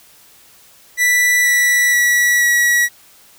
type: tone with pitch steps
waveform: 45% pulse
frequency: 1970 / 1955.3 / 1940.6 / 1926.1 Hz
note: B6 / B6 / B6 / B6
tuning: -5 / -18 / -31 / -44 cents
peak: -11 dBFS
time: 0.97-2.89 s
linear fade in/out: 50 ms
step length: 480 ms
effects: white hiss -47 dBFS RMS until 3.38 s